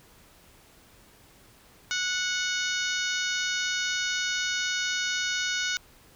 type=harmonic tone; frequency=736 Hz; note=F#5; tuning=9 cents flat; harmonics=2 / 3 / 4 / 5 / 6 / 7 / 8 / 9; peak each=-30 / -35 / -35 / -34 / -38 / -38 / -37 / -38 dBFS; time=1.91-5.77 s; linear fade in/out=0 ms; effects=pink hiss -56 dBFS RMS until 6.15 s